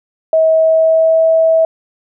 sine tone with pitch glide, 641 to 648.8 Hz, E5 to E5, -49 to -28 cents, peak -7 dBFS, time 0.33-1.65 s, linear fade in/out 2 ms, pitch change +21 cents, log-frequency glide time 0.51-1.26 s, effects none

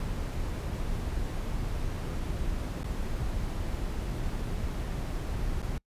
brown noise with dropouts, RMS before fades -32 dBFS, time 0-5.78 s, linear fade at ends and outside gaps 2 ms, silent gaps 2.833-2.842 / 5.62-5.626 s, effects noise-tail reverb RT60 0.1 s tail -26 dB re dry + resampled to 32000 Hz

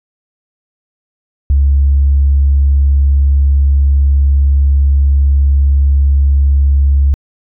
sine tone, 69.6 Hz, C#2, 8 cents sharp, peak -5 dBFS, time 1.5-7.14 s, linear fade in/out 0 ms, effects tanh soft clip ceiling -2 dBFS

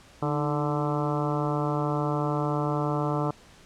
harmonic tone with a mistuned harmonic, 146.83 Hz, D3, in tune, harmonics 1 / 2 / 3 / 4 / 5 / 6 / 7 / 8 / 9, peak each -28 / -31 / -33 / -34 / -35 / -36 / -36 / -37 / -38 dBFS, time 0.22-3.31 s, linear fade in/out 5 ms, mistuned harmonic 2, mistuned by +64 cents, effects pink hiss -53 dBFS RMS until 3.65 s + low-pass 8000 Hz 12 dB/octave

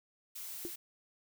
blue noise, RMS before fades -44 dBFS, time 0.35-0.76 s, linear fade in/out 10 ms
sine tone with exponential decay, 345.4 Hz, F4, 19 cents flat, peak -33 dBFS, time 0.65-0.72 s, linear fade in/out 0 ms, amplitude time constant 15 ms
effects none

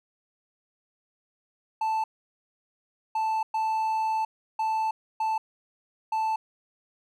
triangle tone bursts at uneven times, 880 Hz, A5, in tune, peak -22 dBFS, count 6, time 1.81-2.04 / 3.15-3.43 / 3.54-4.25 / 4.59-4.91 / 5.2-5.38 / 6.12-6.36 s, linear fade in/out 5 ms, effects none

